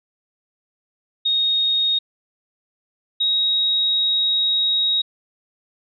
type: tone pair in turn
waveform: sine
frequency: 3729 / 3790 Hz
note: A#7 / A#7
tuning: 0 / +28 cents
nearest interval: unison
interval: 28 cents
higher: second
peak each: -16 dBFS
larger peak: neither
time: 1.25-1.99 / 3.2-5.02 s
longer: second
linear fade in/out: 10 ms
effects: none